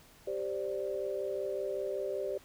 sine chord, G suspended fourth, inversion none, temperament just, 392 / 522.7 / 588 Hz, G4 / C5 / D5, 0 / -2 / +2 cents, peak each -36 / -38 / -37 dBFS, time 0.27-2.38 s, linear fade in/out 5 ms, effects pink hiss -59 dBFS RMS until 2.44 s

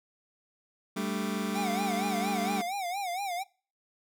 sawtooth chord, G suspended second, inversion none, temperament just, 196 / 220.5 / 294 Hz, G3 / A3 / D4, 0 / +4 / +2 cents, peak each -29 / -30 / -33 dBFS, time 0.96-2.62 s, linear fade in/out 10 ms
square tone with vibrato, 750 Hz, F#5, 23 cents sharp, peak -32 dBFS, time 1.54-3.44 s, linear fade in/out 20 ms, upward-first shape sine, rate 4.3 Hz, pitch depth 140 cents each way
effects noise-tail reverb RT60 0.4 s tail -24 dB re dry

